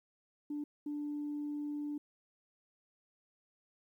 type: tone bursts at uneven times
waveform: sine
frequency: 293.9 Hz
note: D4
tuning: 1 cent sharp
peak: -35 dBFS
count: 2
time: 0.5-0.64 / 0.86-1.98 s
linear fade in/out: 5 ms
effects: tanh soft clip ceiling -32 dBFS + 12-bit